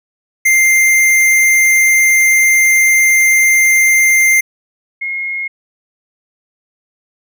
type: tone pair in turn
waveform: square / sine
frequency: 2097 / 2152 Hz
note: C7 / C7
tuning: +3 / +48 cents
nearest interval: unison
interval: 45 cents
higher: second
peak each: -8 / -17 dBFS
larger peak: first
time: 0.45-4.41 / 5.01-5.48 s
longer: first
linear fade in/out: 10 ms
effects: none